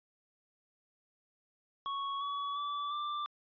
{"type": "tone with pitch steps", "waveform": "square", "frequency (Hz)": [1108.7, 1132, 1155.8, 1180.1], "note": ["C#6", "C#6", "D6", "D6"], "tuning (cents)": [0, 36, -28, 8], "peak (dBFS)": -35, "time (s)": [1.86, 3.26], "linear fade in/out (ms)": 0, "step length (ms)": 350, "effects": ["resampled to 11025 Hz"]}